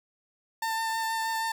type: tone with vibrato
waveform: 30% pulse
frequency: 897 Hz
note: A5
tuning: 33 cents sharp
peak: -25 dBFS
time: 0.62-1.52 s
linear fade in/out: 5 ms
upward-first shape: triangle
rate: 6.3 Hz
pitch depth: 15 cents each way
effects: none